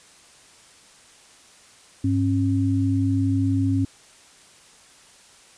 sine tone pair together, 101.29 / 271.5 Hz, G#2 / C#4, -43 / -36 cents, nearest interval octave + perfect fourth, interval 1707 cents, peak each -21 dBFS, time 2.04-3.85 s, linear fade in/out 5 ms, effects white hiss -51 dBFS RMS until 5.57 s + resampled to 22050 Hz

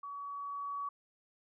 sine tone with level ramp, 1133 Hz, C#6, 37 cents sharp, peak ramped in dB -41 to -35 dBFS, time 0.03-0.89 s, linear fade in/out 5 ms, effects none

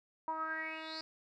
10% pulse tone with low-pass filter sweep, 317.8 Hz, D#4, 37 cents sharp, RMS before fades -40 dBFS, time 0.28-1.01 s, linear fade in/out 0 ms, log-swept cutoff 930 to 4900 Hz, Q 8.7, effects none

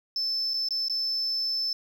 sine tone with dropouts, 5274 Hz, E8, in tune, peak -24 dBFS, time 0.16-1.73 s, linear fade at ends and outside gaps 2 ms, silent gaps 0.536-0.54 / 0.687-0.707 / 0.884-0.897 s, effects tanh soft clip ceiling -23 dBFS + 9-bit

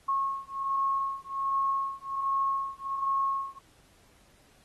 sine beating tone pair, 1090 / 1091.3 Hz, C#6 / C#6, -29 / -27 cents, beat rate 1.3 Hz, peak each -30 / -30 dBFS, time 0.08-3.59 s, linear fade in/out 10 ms, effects pink hiss -62 dBFS RMS until 4.64 s + AAC 32 kbps

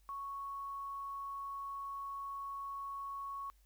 sine tone with quantisation, 1108.7 Hz, C#6, in tune, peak -40 dBFS, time 0.09-3.5 s, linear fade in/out 0 ms, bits 11, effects added 48 Hz sine -64 dBFS peak until 3.65 s + white hiss -75 dBFS RMS until 3.65 s

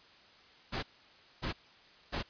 pink noise bursts, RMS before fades -35 dBFS, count 3, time 0.72-2.23 s, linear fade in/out 20 ms, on 110 ms, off 590 ms, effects white hiss -59 dBFS RMS until 2.29 s + resampled to 11025 Hz

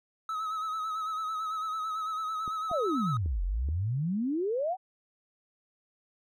triangle tone with vibrato, 1285 Hz, E6, 45 cents flat, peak -29 dBFS, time 0.29-3.17 s, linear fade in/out 2 ms, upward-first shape sine, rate 9 Hz, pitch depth 45 cents each way
clicks, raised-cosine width 3 ms, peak -30 dBFS, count 4, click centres 2.478 / 2.714 / 3.26 / 3.688 s
sine exponential two-way sweep, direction down then up, 784 to 41.92 to 784 Hz, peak -27 dBFS, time 2.69-4.77 s, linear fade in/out 50 ms, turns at 3.43 s
effects none

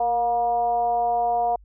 sine tone with frequency modulation, 712 Hz, F5, 33 cents sharp, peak -19 dBFS, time 0-1.56 s, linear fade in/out 5 ms, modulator 242 Hz, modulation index 0.57, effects added 50 Hz sine -47 dBFS peak until 1.64 s

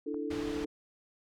sine chord, D suspended second, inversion none, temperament equal, 293.7 / 329.6 / 440 Hz, D4 / E4 / A4, 0 / 0 / 0 cents, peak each -36 / -39 / -37 dBFS, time 0.06-0.66 s, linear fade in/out 10 ms
clicks, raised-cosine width 1 ms, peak -35 dBFS, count 2, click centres 0.144 / 0.643 s
pink low-pass noise, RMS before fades -43 dBFS, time 0.3-0.65 s, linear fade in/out 10 ms, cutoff 4600 Hz, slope 12 dB/octave
effects none

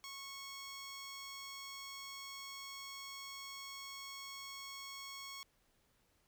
10% pulse tone, 1100 Hz, C#6, 14 cents flat, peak -38 dBFS, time 0.04-5.43 s, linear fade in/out 0 ms, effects pink hiss -75 dBFS RMS until 6.27 s

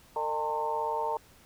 harmonic tone with a mistuned harmonic, 151.6 Hz, D#3, 45 cents flat, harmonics 3 / 4 / 5 / 6 / 7, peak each -35 / -37 / -39 / -30 / -41 dBFS, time 0.16-1.17 s, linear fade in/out 2 ms, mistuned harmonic 5, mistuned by +120 cents, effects pink hiss -58 dBFS RMS until 1.45 s

